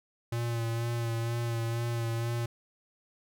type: tone with vibrato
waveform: square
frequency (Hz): 116.54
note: A#2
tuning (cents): 0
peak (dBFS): -30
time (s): 0.32-2.46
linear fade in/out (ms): 5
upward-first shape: sine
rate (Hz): 2.1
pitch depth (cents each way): 26
effects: none